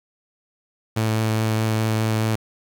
sawtooth tone with vibrato, 110.2 Hz, A2, 3 cents sharp, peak -15 dBFS, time 0.96-2.36 s, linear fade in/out 10 ms, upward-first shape sine, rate 4.8 Hz, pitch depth 10 cents each way, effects 7-bit

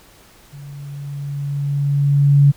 sine tone with level ramp, 141.9 Hz, C#3, 41 cents sharp, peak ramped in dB -33 to -6 dBFS, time 0.52-2.52 s, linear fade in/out 20 ms, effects pink hiss -48 dBFS RMS until 2.56 s

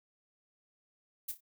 violet noise with echo, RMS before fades -37 dBFS, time 1.28-1.32 s, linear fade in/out 10 ms, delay 29 ms, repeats 3, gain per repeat -10 dB, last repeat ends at 1.407 s, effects none

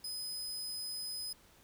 sawtooth tone, 5030 Hz, D#8, 18 cents sharp, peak -36 dBFS, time 0.04-1.33 s, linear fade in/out 5 ms, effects pink hiss -63 dBFS RMS until 1.63 s

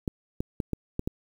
clicks, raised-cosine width 3 ms, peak -15 dBFS, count 6, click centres 0.078 / 0.405 / 0.602 / 0.733 / 0.994 / 1.075 s, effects 8-bit

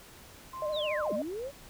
sine tone with tremolo, 1046.5 Hz, C6, in tune, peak -37 dBFS, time 0.53-1.16 s, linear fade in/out 5 ms, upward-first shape sine, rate 3 Hz, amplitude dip 55%
sine tone with vibrato, 607 Hz, D#5, 43 cents flat, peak -30 dBFS, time 0.62-1.22 s, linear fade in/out 2 ms, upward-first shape sine, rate 14 Hz, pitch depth 47 cents each way
sine linear two-way sweep, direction down then up, 4202 to 189.9 to 583 Hz, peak -34 dBFS, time 0.72-1.52 s, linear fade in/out 50 ms, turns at 1.13 s
effects pink hiss -52 dBFS RMS until 1.69 s

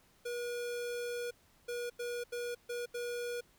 square tone bursts at uneven times, 481.3 Hz, B4, 45 cents flat, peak -37 dBFS, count 6, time 0.25-1.31 / 1.68-1.9 / 1.99-2.24 / 2.32-2.55 / 2.69-2.86 / 2.94-3.41 s, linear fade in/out 10 ms, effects pink hiss -67 dBFS RMS until 3.58 s

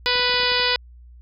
harmonic tone, 493.9 Hz, B4, in tune, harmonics 1 / 2 / 3 / 4 / 5 / 6 / 7 / 8 / 9 / 10, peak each -27 / -27 / -27 / -27 / -27 / -27 / -27 / -27 / -27 / -27 dBFS, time 0.06-0.76 s, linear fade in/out 0 ms
clicks, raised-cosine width 2 ms, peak -27 dBFS, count 8, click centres 0.156 / 0.196 / 0.296 / 0.341 / 0.4 / 0.433 / 0.518 / 0.599 s
effects added 60 Hz sine -42 dBFS peak until 1.21 s

